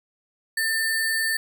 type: tone with sample-and-hold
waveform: sine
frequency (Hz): 1790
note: A6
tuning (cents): +29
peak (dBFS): -21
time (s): 0.57-1.37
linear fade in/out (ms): 5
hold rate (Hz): 6300
effects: none